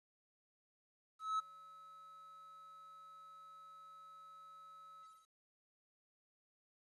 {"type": "tone with ADSR envelope", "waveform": "triangle", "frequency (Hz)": 1293, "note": "E6", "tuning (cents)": -34, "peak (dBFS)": -31, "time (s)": [1.19, 5.28], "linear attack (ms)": 200, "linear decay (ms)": 14, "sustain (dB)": -22, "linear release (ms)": 260, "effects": ["resampled to 24000 Hz", "12-bit"]}